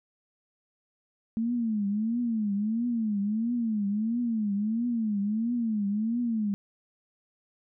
sine tone with vibrato, 220 Hz, A3, in tune, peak -25 dBFS, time 1.37-6.54 s, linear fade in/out 0 ms, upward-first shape triangle, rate 1.5 Hz, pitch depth 190 cents each way, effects none

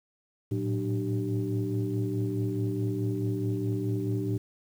sine tone cluster, 109.1 / 113.8 / 184.6 / 298.9 / 387.4 Hz, A2 / A#2 / F#3 / D4 / G4, -14 / -41 / -4 / +31 / -20 cents, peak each -36 / -29 / -36 / -32 / -34 dBFS, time 0.51-4.38 s, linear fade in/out 10 ms, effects tanh soft clip ceiling -18 dBFS + 9-bit

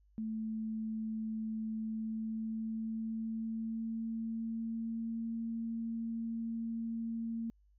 sine tone with pitch glide, 220 to 228.3 Hz, A3 to A#3, 0 to -36 cents, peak -35 dBFS, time 0.18-7.5 s, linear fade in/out 0 ms, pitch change +64 cents, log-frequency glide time 1.75-5.36 s, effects added 50 Hz sine -64 dBFS peak until 7.78 s

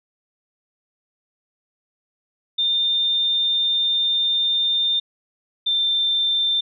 sine tone pair in turn, 3610 / 3575 Hz, A7 / A7, +44 / +27 cents, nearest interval unison, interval 17 cents, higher first, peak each -17 dBFS, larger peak neither, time 2.58-5 / 5.66-6.61 s, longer first, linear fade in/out 10 ms, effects none

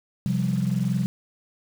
sine chord, C suspended fourth, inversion none, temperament equal, 130.81 / 174.61 / 196 Hz, C3 / F3 / G3, 0 / 0 / 0 cents, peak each -25 dBFS, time 0.26-1.06 s, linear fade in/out 0 ms, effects tanh soft clip ceiling -13 dBFS + 7-bit

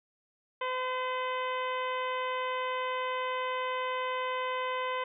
harmonic tone, 510 Hz, C5, 44 cents flat, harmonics 1 / 2 / 3 / 4 / 5 / 6 / 7, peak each -35 / -33 / -42 / -40 / -45 / -44 / -52 dBFS, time 0.61-5.04 s, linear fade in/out 5 ms, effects none

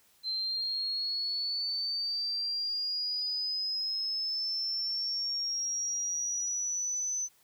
sine linear sweep, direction up, 4099 to 6090 Hz, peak -30 dBFS, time 0.23-7.29 s, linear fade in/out 50 ms, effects white hiss -65 dBFS RMS until 7.43 s

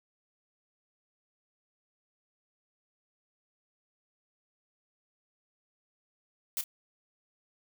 blue noise with echo, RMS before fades -32 dBFS, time 6.57-6.61 s, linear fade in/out 0 ms, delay 29 ms, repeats 1, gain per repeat -12 dB, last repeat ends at 6.639 s, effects none

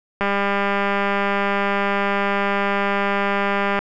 click train, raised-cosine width 0.5 ms, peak -6 dBFS, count 717, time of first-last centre 0.21-3.79 s, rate 200 Hz, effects none

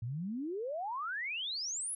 sine exponential sweep, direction up, 108.5 to 11175 Hz, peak -35 dBFS, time 0.02-1.95 s, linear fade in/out 5 ms, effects none

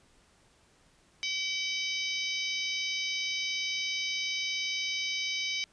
harmonic tone with a mistuned harmonic, 763 Hz, G5, 47 cents flat, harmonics 3 / 4 / 5 / 6 / 7 / 8, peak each -34 / -36 / -38 / -40 / -41 / -42 dBFS, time 1.23-5.64 s, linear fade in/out 0 ms, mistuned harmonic 6, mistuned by +65 cents, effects pink hiss -64 dBFS RMS until 5.72 s + resampled to 22050 Hz

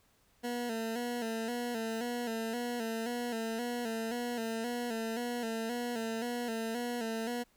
20% pulse tone with vibrato, 233.1 Hz, A#3, in tune, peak -29 dBFS, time 0.43-7.44 s, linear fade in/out 20 ms, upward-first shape square, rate 1.9 Hz, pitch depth 61 cents each way, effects pink hiss -69 dBFS RMS until 7.56 s

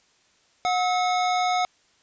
square tone pair together, 727.4 / 1289 Hz, F#5 / E6, -30 / -39 cents, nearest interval minor seventh, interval 991 cents, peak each -22 / -30 dBFS, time 0.65-1.65 s, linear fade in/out 0 ms, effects white hiss -62 dBFS RMS until 2.02 s + resampled to 16000 Hz

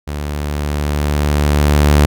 sawtooth tone with level ramp, 73.5 Hz, D2, 2 cents sharp, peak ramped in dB -17 to -3 dBFS, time 0.07-2.06 s, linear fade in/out 10 ms, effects none

